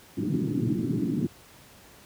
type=band-pass noise; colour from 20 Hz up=white; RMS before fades=-27 dBFS; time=0.17-1.27 s; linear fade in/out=10 ms; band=110 to 330 Hz; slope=48 dB/octave; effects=pink hiss -52 dBFS RMS until 2.05 s + high-pass 60 Hz 12 dB/octave